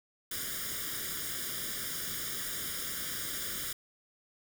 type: noise with comb filter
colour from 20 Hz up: white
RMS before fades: -37 dBFS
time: 0.31-3.73 s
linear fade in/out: 5 ms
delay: 0.58 ms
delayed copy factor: +0.9
effects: none